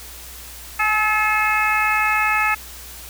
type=harmonic tone with a mistuned harmonic; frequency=430 Hz; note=A4; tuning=40 cents flat; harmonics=2 / 3 / 4 / 5 / 6; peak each=-23 / -21 / -23 / -23 / -22 dBFS; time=0.79-2.55 s; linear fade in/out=10 ms; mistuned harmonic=2; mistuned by=-16 cents; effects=added 60 Hz sine -41 dBFS peak until 3.09 s + white hiss -38 dBFS RMS until 3.09 s